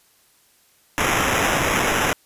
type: noise with sample-and-hold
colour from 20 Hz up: violet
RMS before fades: -20 dBFS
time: 0.98-2.13 s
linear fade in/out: 0 ms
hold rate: 4410 Hz
effects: white hiss -58 dBFS RMS until 2.25 s + resampled to 32000 Hz